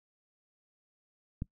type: click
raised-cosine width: 5 ms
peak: -22 dBFS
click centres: 1.421 s
effects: noise-tail reverb RT60 0.1 s tail -22 dB re dry